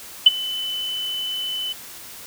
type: tone with ADSR envelope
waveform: sine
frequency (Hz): 3015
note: F#7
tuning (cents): +32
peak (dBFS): -3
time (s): 0.26-1.73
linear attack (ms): 7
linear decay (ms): 25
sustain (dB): -21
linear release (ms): 10
effects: white hiss -39 dBFS RMS until 2.26 s